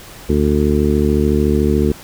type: harmonic tone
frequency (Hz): 73.8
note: D2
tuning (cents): +9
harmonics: 1 / 2 / 3 / 4 / 5 / 6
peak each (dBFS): -17 / -21 / -17 / -21 / -18 / -21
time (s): 0.29-1.92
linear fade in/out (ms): 5
effects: pink hiss -37 dBFS RMS until 2.03 s